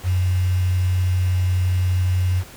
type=tone with quantisation; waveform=sine; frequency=91.2 Hz; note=F#2; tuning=24 cents flat; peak=-16 dBFS; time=0.03-2.44 s; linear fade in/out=50 ms; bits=6; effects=pink hiss -42 dBFS RMS until 2.56 s